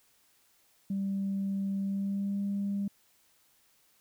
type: tone with pitch glide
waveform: sine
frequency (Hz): 196 to 200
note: G3 to G3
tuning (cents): 0 to +35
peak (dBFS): -28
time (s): 0.9-2.88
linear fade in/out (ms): 5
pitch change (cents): +35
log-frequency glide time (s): 1.82-2.4
effects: tanh soft clip ceiling -25 dBFS + white hiss -67 dBFS RMS until 4 s